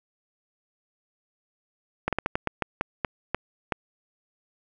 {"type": "slowing click train", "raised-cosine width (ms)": 0.5, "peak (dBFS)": -9, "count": 11, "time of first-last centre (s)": [2.08, 3.722], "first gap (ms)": 47, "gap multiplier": 1.26, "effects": []}